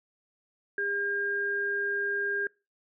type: tone pair together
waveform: sine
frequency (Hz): 402.9 / 1610.3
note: G4 / G6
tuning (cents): +48 / +46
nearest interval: 2 octaves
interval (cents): 2398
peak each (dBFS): -34 / -28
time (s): 0.78-2.47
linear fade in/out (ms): 2
effects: noise-tail reverb RT60 0.3 s tail -25 dB re dry